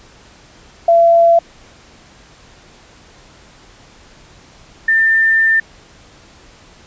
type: tone pair in turn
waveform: sine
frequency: 676 / 1793.8 Hz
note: E5 / A6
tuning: +43 / +33 cents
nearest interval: octave + perfect fourth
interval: 1690 cents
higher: second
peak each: -6 / -9 dBFS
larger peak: first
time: 0.88-1.39 / 4.88-5.6 s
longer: second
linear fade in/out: 5 ms
effects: pink hiss -44 dBFS RMS until 6.86 s + resampled to 16000 Hz